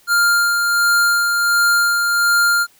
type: tone with tremolo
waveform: square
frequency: 1400 Hz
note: F6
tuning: 4 cents sharp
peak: -12 dBFS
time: 0.07-2.67 s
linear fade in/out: 50 ms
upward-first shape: sine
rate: 1.4 Hz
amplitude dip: 35%
effects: white hiss -53 dBFS RMS until 2.79 s